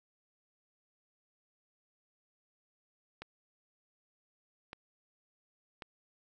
clicks, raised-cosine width 0.3 ms, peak -27 dBFS, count 3, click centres 3.22 / 4.731 / 5.822 s, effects none

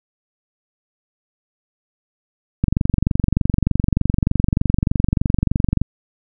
click train, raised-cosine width 5 ms, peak -3 dBFS, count 75, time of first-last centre 2.64-5.816 s, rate 23.3 Hz, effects none

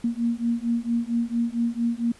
sine beating tone pair, 232.2 / 236.6 Hz, A#3 / A#3, -7 / +26 cents, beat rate 4.4 Hz, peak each -25 dBFS, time 0.04-2.12 s, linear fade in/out 5 ms, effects pink hiss -52 dBFS RMS until 2.19 s + resampled to 24000 Hz

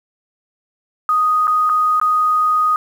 sine tone with dropouts, 1244.5 Hz, D#6, in tune, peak -12 dBFS, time 1.09-2.76 s, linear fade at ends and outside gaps 1 ms, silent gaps 1.471-1.478 / 1.693-1.697 / 1.999-2.014 s, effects 7-bit

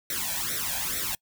white noise with flanger, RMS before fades -30 dBFS, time 0.1-1.15 s, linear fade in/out 2 ms, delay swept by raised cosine 0.51 to 1.25 ms, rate 2.3 Hz, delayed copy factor +0.85, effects noise-tail reverb RT60 0.1 s tail -26 dB re dry

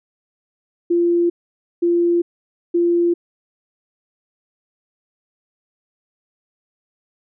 sine tone bursts, 344.7 Hz, F4, 23 cents flat, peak -13 dBFS, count 3, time 0.9-3.14 s, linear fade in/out 10 ms, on 400 ms, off 520 ms, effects none

